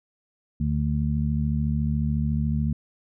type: harmonic tone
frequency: 73.9 Hz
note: D2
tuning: 11 cents sharp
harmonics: 1 / 2 / 3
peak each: -26 / -25 / -27 dBFS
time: 0.6-2.73 s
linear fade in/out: 5 ms
effects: none